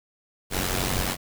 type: noise with amplitude modulation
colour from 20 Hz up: pink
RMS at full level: -23 dBFS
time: 0.5-1.17 s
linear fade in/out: 50 ms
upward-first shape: sine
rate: 92.2 Hz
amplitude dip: 75%
effects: none